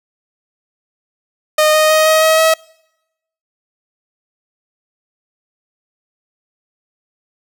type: tone with pitch steps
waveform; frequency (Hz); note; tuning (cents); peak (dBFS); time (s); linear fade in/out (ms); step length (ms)
sawtooth; 615 / 620.4 / 625.8 / 631.2 / 636.7 / 642.2; D#5 / D#5 / D#5 / D#5 / D#5 / E5; -20 / -5 / +10 / +25 / +40 / -45; -5; 1.58-2.54; 5; 160
effects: noise-tail reverb RT60 0.9 s tail -26 dB re dry